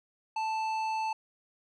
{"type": "tone with tanh clipping", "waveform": "sine", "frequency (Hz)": 880, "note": "A5", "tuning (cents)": 0, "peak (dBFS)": -31, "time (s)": [0.36, 1.13], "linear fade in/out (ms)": 5, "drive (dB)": 12, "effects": []}